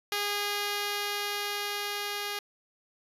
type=tone with level ramp; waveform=5% pulse; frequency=409.8 Hz; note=G#4; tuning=23 cents flat; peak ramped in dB=-17 to -21 dBFS; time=0.12-2.39 s; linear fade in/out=2 ms; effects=resampled to 32000 Hz